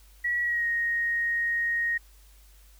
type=tone with pitch glide; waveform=sine; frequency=1928 to 1869.9 Hz; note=B6 to A#6; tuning=-42 to +5 cents; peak=-24 dBFS; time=0.24-1.98 s; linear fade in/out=10 ms; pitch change=-53 cents; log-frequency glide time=0.42-0.67 s; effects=added 50 Hz sine -52 dBFS peak until 2.79 s + white hiss -60 dBFS RMS until 2.79 s